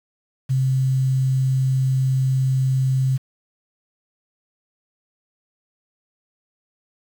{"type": "tone with quantisation", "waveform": "sine", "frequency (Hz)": 131.6, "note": "C3", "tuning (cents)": 10, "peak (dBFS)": -16, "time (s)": [0.49, 3.18], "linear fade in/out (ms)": 20, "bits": 7, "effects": []}